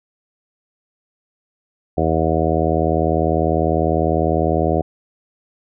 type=harmonic tone; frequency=80 Hz; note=D#2; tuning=49 cents sharp; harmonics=1 / 2 / 3 / 4 / 5 / 6 / 7 / 8 / 9; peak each=-22 / -23 / -26 / -23 / -23 / -25 / -24 / -24 / -23 dBFS; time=1.97-4.82 s; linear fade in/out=10 ms; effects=none